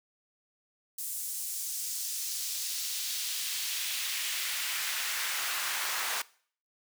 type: noise with high-pass filter sweep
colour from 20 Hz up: pink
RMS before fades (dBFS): -34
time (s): 0.98-6.22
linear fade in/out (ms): 5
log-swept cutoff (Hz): 9000 to 1100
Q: 1.1
effects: noise-tail reverb RT60 0.5 s tail -21 dB re dry